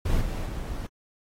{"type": "noise with level steps", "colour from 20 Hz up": "brown", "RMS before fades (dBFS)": [-24, -29, -32], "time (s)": [0.05, 0.87], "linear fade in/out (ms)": 10, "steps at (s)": [0.2, 0.45], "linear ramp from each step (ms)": 20, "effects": ["AAC 48 kbps"]}